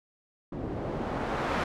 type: noise with low-pass filter sweep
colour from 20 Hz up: white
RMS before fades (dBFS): -32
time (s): 0.52-1.64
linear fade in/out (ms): 5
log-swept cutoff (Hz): 320 to 1400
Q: 0.74
effects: none